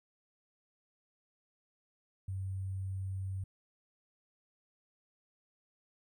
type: tone with sample-and-hold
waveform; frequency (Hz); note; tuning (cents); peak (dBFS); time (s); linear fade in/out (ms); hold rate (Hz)
sine; 95.4; G2; -47; -35; 2.28-3.44; 5; 8820
effects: none